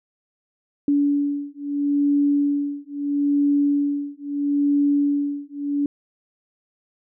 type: beating tone pair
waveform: sine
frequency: 286 / 286.76 Hz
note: D4 / D4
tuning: -46 / -41 cents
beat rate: 0.76 Hz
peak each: -21 dBFS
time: 0.88-5.86 s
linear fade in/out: 2 ms
effects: none